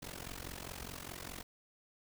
pink noise with amplitude modulation, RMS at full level -42 dBFS, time 0.02-1.43 s, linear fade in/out 10 ms, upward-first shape sine, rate 44.9 Hz, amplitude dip 90%, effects none

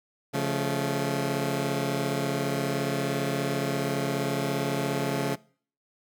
15% pulse chord, Db augmented, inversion none, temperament just, 138.59 / 173.24 / 216.5 Hz, Db3 / F3 / A3, 0 / -14 / -28 cents, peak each -22 / -27 / -26 dBFS, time 0.33-5.36 s, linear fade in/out 20 ms, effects noise-tail reverb RT60 0.5 s tail -23 dB re dry

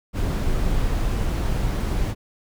brown noise, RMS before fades -22 dBFS, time 0.13-2.15 s, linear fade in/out 50 ms, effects none

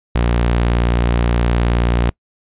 sawtooth tone, 59 Hz, A#1, 22 cents sharp, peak -9 dBFS, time 0.15-2.1 s, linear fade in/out 5 ms, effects noise-tail reverb RT60 0.1 s tail -25 dB re dry + resampled to 8000 Hz

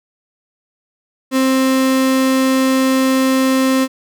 35% pulse tone, 263.2 Hz, C4, 10 cents sharp, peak -10 dBFS, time 1.31-3.88 s, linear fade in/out 50 ms, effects none

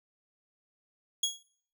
25% pulse tone with exponential decay, 3322 Hz, G#7, in tune, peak -20 dBFS, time 1.23-1.43 s, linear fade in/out 5 ms, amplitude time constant 42 ms, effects noise-tail reverb RT60 0.5 s tail -18 dB re dry

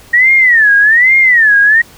sine tone with vibrato, 1864.7 Hz, A#6, in tune, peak -4 dBFS, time 0.13-1.82 s, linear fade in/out 10 ms, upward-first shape sine, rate 1.2 Hz, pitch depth 230 cents each way, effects pink hiss -39 dBFS RMS until 1.97 s

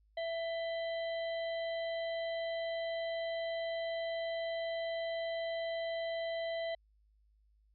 harmonic tone with a mistuned harmonic, 664 Hz, E5, 12 cents sharp, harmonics 1 / 3 / 5 / 6, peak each -35 / -45 / -49 / -51 dBFS, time 0.17-6.75 s, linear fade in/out 5 ms, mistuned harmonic 5, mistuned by -100 cents, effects added 52 Hz sine -66 dBFS peak until 7.74 s

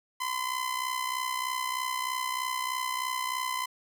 sawtooth tone with amplitude modulation, 1021 Hz, C6, 43 cents flat, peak -23 dBFS, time 0.2-3.66 s, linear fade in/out 10 ms, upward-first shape sine, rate 63.2 Hz, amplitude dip 65%, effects none

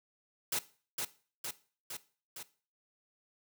white noise with echo, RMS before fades -33 dBFS, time 0.52-0.59 s, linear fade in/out 5 ms, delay 460 ms, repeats 4, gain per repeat -3 dB, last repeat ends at 2.43 s, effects noise-tail reverb RT60 0.4 s tail -17 dB re dry + high-pass 100 Hz 12 dB/octave

